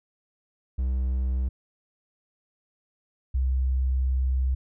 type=tone pair in turn; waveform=triangle / sine; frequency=64 / 64.82 Hz; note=C2 / C2; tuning=-38 / -16 cents; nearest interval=unison; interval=22 cents; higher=second; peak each=-21 dBFS; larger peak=neither; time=0.78-1.49 / 3.34-4.55 s; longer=second; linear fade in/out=10 ms; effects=none